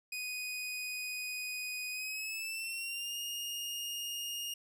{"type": "tone with pitch glide", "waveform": "sawtooth", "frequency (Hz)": [2489, 2843], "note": ["D#7", "F7"], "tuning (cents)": [0, 30], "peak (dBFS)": -34, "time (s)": [0.12, 4.54], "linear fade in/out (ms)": 5, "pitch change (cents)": 230, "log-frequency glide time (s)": [1.91, 3.18], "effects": []}